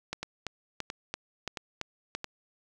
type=two click trains; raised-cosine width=0.2 ms; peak=-16 / -18 dBFS; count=7 / 4; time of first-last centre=0.13-2.15 / 0.23-2.243 s; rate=2.97 / 1.49 Hz; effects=none